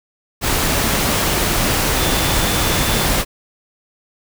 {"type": "tone in noise", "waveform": "sine", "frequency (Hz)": 3520, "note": "A7", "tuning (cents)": 0, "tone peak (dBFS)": -28, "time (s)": [1.96, 3.09], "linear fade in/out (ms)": 50, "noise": "pink", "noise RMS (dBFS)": -17, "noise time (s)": [0.41, 3.25], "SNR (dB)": -14, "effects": []}